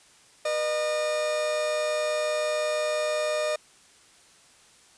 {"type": "tone pair together", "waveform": "40% pulse", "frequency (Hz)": [484, 609.8], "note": ["B4", "D#5"], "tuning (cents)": [-35, -35], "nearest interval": "major third", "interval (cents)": 400, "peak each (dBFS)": [-35, -24], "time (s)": [0.45, 3.56], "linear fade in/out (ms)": 5, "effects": ["white hiss -56 dBFS RMS until 4.97 s", "resampled to 22050 Hz"]}